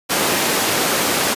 pink high-pass noise, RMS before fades -18 dBFS, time 0.09-1.35 s, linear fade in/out 20 ms, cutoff 250 Hz, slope 12 dB/octave, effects resampled to 32000 Hz

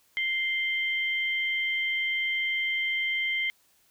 sine tone pair together, 2093 / 3136 Hz, C7 / G7, 0 / 0 cents, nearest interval perfect fifth, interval 700 cents, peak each -26 / -33 dBFS, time 0.17-3.5 s, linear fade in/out 0 ms, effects white hiss -65 dBFS RMS until 3.9 s

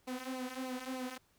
sawtooth tone with flanger, 256.8 Hz, C4, 32 cents flat, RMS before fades -41 dBFS, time 0.07-1.18 s, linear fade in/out 10 ms, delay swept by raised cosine 0.57 to 4.17 ms, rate 3.3 Hz, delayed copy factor -0.75, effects pink hiss -71 dBFS RMS until 1.38 s

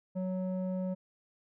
square tone with low-pass filter, 185.5 Hz, F#3, 5 cents sharp, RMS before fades -34 dBFS, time 0.15-0.95 s, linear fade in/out 20 ms, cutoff 540 Hz, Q 1.7, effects none

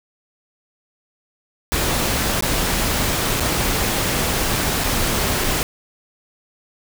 pink noise with dropouts, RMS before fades -20 dBFS, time 1.72-5.63 s, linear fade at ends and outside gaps 0 ms, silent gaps 2.408-2.424 / 3.398-3.405 / 4.837-4.841 / 5.438-5.442 s, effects none

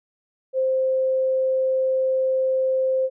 sine tone, 523.3 Hz, C5, in tune, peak -18 dBFS, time 0.53-3.1 s, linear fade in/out 50 ms, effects none

